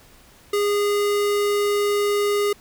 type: tone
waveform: square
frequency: 410 Hz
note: G#4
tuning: 22 cents flat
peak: -19 dBFS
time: 0.53-2.53 s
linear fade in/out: 5 ms
effects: pink hiss -51 dBFS RMS until 2.6 s